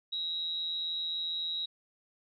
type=tone with amplitude modulation; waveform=sine; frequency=3846 Hz; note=B7; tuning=47 cents flat; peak=-29 dBFS; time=0.12-1.66 s; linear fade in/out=10 ms; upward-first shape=sine; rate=167 Hz; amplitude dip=60%; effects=none